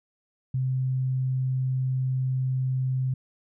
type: tone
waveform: sine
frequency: 130 Hz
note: C3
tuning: 11 cents flat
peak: -23 dBFS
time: 0.54-3.14 s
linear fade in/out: 5 ms
effects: none